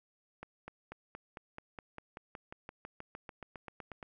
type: accelerating click train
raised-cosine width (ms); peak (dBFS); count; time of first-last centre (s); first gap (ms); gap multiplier
0.5; -29; 22; 0.43-4.028; 250; 0.96
effects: none